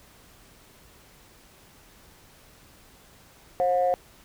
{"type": "tone pair together", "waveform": "sine", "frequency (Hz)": [534, 719.3], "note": ["C5", "F#5"], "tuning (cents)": [35, -49], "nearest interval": "perfect fourth", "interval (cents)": 516, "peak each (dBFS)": -22, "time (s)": [3.6, 3.94], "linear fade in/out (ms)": 0, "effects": ["tanh soft clip ceiling -14 dBFS", "pink hiss -54 dBFS RMS until 4.24 s"]}